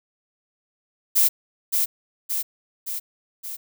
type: noise with echo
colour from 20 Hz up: violet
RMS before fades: -17 dBFS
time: 1.15-1.29 s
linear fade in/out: 20 ms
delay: 570 ms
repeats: 4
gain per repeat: -4 dB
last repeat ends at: 3.57 s
effects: none